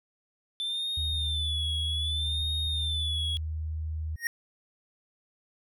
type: tone with vibrato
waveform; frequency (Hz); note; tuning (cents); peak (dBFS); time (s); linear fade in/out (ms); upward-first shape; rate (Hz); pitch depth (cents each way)
triangle; 3520; A7; 0; -28; 0.6-3.37; 0; sine; 0.64; 93
type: tone with pitch glide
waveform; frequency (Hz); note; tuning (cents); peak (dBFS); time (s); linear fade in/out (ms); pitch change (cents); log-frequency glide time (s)
sine; 77.78 to 78.5; D#2 to D#2; 0 to +16; -30; 0.97-4.16; 5; +16; 2.45-2.59
type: tone with exponential growth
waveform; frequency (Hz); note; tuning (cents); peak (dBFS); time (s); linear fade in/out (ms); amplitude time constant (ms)
square; 1864.7; A#6; 0; -23; 4.16-4.27; 1; 23
effects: none